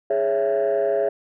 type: chord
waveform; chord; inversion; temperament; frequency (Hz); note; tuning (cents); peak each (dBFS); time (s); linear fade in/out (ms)
sine; C# minor; second; just; 415.8 / 554.4 / 665.2; G#4 / C#5 / E5; +2 / 0 / +16; -21 / -21 / -21; 0.1-1.09; 5
effects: tanh soft clip ceiling -14 dBFS